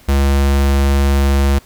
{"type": "tone", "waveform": "square", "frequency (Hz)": 69.3, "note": "C#2", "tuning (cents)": 0, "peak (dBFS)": -11, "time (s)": [0.08, 1.59], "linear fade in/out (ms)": 10, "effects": ["pink hiss -46 dBFS RMS until 1.65 s"]}